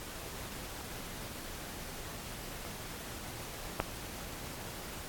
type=clicks; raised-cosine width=0.5 ms; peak=-29 / -13 dBFS; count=2; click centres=2.651 / 3.801 s; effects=pink hiss -44 dBFS RMS until 5.08 s + AAC 64 kbps